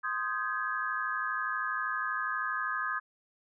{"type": "chord", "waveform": "sine", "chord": "Ab major seventh", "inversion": "first", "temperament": "equal with one note detuned", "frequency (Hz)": [1046.5, 1244.5, 1568, 1680.5], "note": ["C6", "Eb6", "G6", "Ab6"], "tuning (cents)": [0, 0, 0, 20], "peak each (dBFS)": [-38, -34, -37, -35], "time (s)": [0.03, 3], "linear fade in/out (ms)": 20, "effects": []}